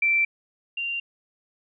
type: tone pair in turn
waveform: sine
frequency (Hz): 2342 / 2775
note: D7 / F7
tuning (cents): -5 / -12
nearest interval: minor third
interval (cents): 293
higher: second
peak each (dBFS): -18 / -26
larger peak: first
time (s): 0.02-0.25 / 0.77-1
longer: neither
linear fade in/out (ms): 5
effects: none